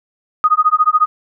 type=tone with tremolo; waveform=sine; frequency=1244.5 Hz; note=D#6; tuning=in tune; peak=-6 dBFS; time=0.44-1.06 s; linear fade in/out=0 ms; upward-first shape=sine; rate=14 Hz; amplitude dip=100%; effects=none